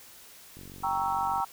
click train, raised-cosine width 3 ms, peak -34 dBFS, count 40, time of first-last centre 0.57-1.402 s, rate 46.9 Hz
sine chord, G diminished seventh, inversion none, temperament equal, 784 / 932.3 / 1108.7 / 1318.5 Hz, G5 / Bb5 / Db6 / Fb6, 0 / 0 / 0 / 0 cents, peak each -30 / -30 / -35 / -33 dBFS, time 0.83-1.45 s, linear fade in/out 10 ms
effects white hiss -51 dBFS RMS until 1.52 s

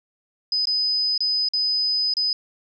sine tone with dropouts, 5010 Hz, D#8, 11 cents sharp, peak -19 dBFS, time 0.52-2.33 s, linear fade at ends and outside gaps 2 ms, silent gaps 0.655-0.671 / 1.178-1.205 / 1.487-1.535 / 2.138-2.168 s, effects none

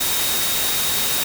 sine tone in noise, 3740 Hz, A#7, 5 cents sharp, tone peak -27 dBFS, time 0-1.24 s, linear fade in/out 10 ms, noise white, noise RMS -21 dBFS, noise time 0-1.24 s, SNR -9 dB, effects none

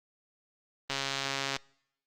click train, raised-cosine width 0.2 ms, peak -14 dBFS, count 92, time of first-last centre 0.9-1.564 s, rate 137 Hz, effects noise-tail reverb RT60 0.8 s tail -26 dB re dry + Opus 24 kbps

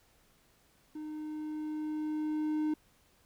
triangle tone with level ramp, 306.5 Hz, D#4, 26 cents flat, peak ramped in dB -37 to -26 dBFS, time 0.95-2.74 s, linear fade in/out 5 ms, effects pink hiss -67 dBFS RMS until 3.25 s

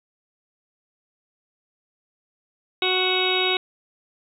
harmonic tone with a mistuned harmonic, 370 Hz, F#4, in tune, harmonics 1 / 2 / 3 / 4 / 6 / 7 / 8 / 9 / 10, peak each -25 / -30 / -32 / -33 / -27 / -28 / -30 / -32 / -24 dBFS, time 2.82-3.57 s, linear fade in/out 2 ms, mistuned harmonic 10, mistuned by +32 cents, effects 9-bit

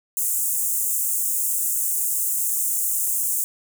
pink high-pass noise, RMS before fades -23 dBFS, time 0.17-3.44 s, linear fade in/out 0 ms, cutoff 7200 Hz, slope 48 dB/octave, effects none

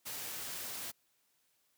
white noise, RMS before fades -42 dBFS, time 0.05-0.92 s, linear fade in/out 20 ms, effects white hiss -75 dBFS RMS until 1.77 s + high-pass 80 Hz 12 dB/octave

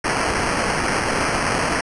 white noise with sample-and-hold, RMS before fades -21 dBFS, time 0.04-1.81 s, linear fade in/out 5 ms, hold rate 3675 Hz, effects resampled to 24000 Hz

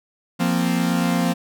45% pulse chord, F suspended fourth, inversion none, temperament equal, 174.61 / 233.1 / 261.6 Hz, F3 / Bb3 / C4, 0 / 0 / 0 cents, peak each -21 / -23 / -24 dBFS, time 0.39-1.34 s, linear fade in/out 20 ms, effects none

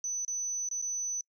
sine tone with dropouts, 6000 Hz, F#8, 23 cents sharp, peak -30 dBFS, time 0.04-1.21 s, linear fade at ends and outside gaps 2 ms, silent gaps 0.25-0.279 / 0.689-0.712 / 0.816-0.823 s, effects noise-tail reverb RT60 0.1 s tail -26 dB re dry + tanh soft clip ceiling -26 dBFS

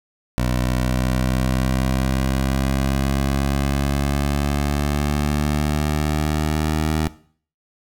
15% pulse exponential sweep, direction up, 61.74 to 78.3 Hz, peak -12 dBFS, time 0.38-7.08 s, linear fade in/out 0 ms, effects noise-tail reverb RT60 0.5 s tail -17 dB re dry

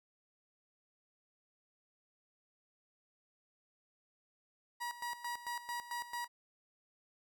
30% pulse tone with tremolo, 960 Hz, B5, 49 cents flat, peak -35 dBFS, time 4.8-6.28 s, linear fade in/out 20 ms, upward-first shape square, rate 4.5 Hz, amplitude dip 75%, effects none

